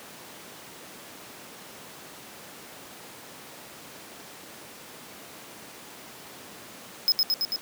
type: tone with echo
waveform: square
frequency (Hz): 5120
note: D#8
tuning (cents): +49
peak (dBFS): -18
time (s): 7.08-7.12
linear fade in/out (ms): 0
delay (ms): 110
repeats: 4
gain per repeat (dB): -2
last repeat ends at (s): 7.56
effects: pink hiss -44 dBFS RMS until 7.61 s + high-pass 200 Hz 12 dB/octave